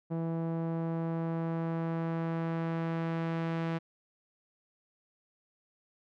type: tone with low-pass filter sweep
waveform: sawtooth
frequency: 164.81 Hz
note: E3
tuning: in tune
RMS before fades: -33 dBFS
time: 0.1-3.79 s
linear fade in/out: 20 ms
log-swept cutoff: 700 to 2500 Hz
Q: 0.79
effects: none